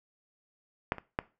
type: clicks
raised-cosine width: 0.5 ms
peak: -11 / -25 / -13 dBFS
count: 3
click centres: 0.921 / 0.983 / 1.189 s
effects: noise-tail reverb RT60 0.3 s tail -19 dB re dry